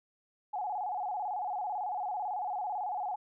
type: tone with vibrato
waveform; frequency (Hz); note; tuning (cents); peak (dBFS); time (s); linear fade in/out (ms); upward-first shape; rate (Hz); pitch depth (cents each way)
sine; 784; G5; 0; -32; 0.53-3.16; 10; square; 18; 120
effects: none